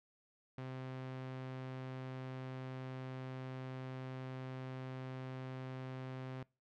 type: tone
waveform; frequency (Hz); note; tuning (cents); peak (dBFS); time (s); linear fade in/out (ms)
sawtooth; 130.1; C3; -9; -39; 0.58-6.43; 2
effects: noise-tail reverb RT60 0.3 s tail -24 dB re dry + low-pass 3000 Hz 12 dB/octave